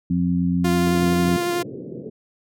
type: harmonic tone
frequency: 88 Hz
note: F2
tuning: 14 cents sharp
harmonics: 1 / 2 / 3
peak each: -29 / -19 / -23 dBFS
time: 0.1-1.37 s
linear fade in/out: 5 ms
type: tone with vibrato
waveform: sawtooth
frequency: 349.2 Hz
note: F4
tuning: in tune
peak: -17 dBFS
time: 0.64-1.63 s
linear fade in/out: 10 ms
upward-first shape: sine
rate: 11 Hz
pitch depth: 13 cents each way
type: band-pass noise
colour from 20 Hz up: white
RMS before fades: -34 dBFS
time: 0.86-2.1 s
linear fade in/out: 10 ms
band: 110 to 470 Hz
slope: 48 dB/octave
effects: none

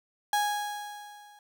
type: tone with level ramp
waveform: 35% pulse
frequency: 828 Hz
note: G#5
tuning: 5 cents flat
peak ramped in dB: -21 to -51 dBFS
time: 0.33-1.39 s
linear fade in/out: 2 ms
effects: none

